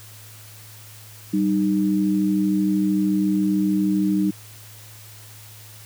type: tone pair together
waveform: sine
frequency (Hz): 193.5 / 306.8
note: G3 / D#4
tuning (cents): -22 / -24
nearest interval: minor sixth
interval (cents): 798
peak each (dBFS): -20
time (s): 1.33-4.31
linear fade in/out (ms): 10
effects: added 107 Hz sine -44 dBFS peak until 5.85 s + white hiss -45 dBFS RMS until 5.85 s